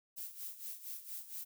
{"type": "noise with tremolo", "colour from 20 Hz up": "violet", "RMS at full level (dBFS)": -43, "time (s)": [0.16, 1.45], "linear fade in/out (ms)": 20, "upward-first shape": "sine", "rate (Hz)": 4.3, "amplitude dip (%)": 75, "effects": []}